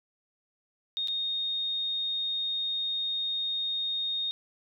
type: tone with dropouts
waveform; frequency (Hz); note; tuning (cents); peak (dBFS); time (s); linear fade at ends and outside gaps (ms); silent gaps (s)
sine; 3700; A#7; -14; -28; 0.97-4.31; 0; 1.074-1.083
effects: none